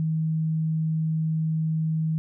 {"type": "tone", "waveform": "sine", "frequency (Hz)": 158.9, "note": "D#3", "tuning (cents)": 37, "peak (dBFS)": -22, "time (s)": [0, 2.18], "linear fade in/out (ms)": 0, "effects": []}